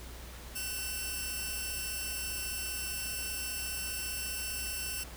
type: tone pair together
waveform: 5% pulse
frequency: 1510.6 / 2695 Hz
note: F#6 / E7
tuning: +35 / +38 cents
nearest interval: minor seventh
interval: 1003 cents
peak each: -30 / -27 dBFS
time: 0.55-5.04 s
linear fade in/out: 10 ms
effects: added 60 Hz sine -45 dBFS peak until 5.16 s + pink hiss -49 dBFS RMS until 5.16 s